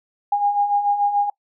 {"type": "beating tone pair", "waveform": "sine", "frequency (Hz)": [810, 816.9], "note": ["G#5", "G#5"], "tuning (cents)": [-43, -29], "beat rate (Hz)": 6.9, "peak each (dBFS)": [-24, -17], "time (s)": [0.32, 1.3], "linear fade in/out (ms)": 5, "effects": ["noise-tail reverb RT60 0.1 s tail -24 dB re dry"]}